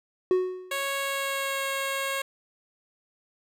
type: tone with exponential decay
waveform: triangle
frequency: 368.5 Hz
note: F#4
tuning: 7 cents flat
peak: -15 dBFS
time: 0.31-0.87 s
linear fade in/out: 1 ms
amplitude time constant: 120 ms
type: tone with pitch glide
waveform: 10% pulse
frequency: 552 to 545.3 Hz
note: C#5 to C#5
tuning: -7 to -29 cents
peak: -19 dBFS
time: 0.71-2.22 s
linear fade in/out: 5 ms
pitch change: -22 cents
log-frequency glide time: 0.98-1.65 s
effects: none